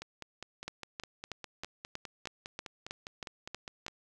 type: two click trains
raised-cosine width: 0.2 ms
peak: -21 / -24 dBFS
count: 11 / 20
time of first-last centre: 0.68-3.865 / 0.02-3.882 s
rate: 3.14 / 4.92 Hz
effects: none